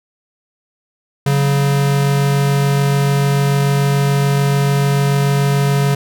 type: tone pair together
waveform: square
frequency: 140 / 186.88 Hz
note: C#3 / F#3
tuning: +18 / +18 cents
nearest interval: perfect fourth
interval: 500 cents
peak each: -13 / -23 dBFS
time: 1.26-5.95 s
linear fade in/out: 5 ms
effects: none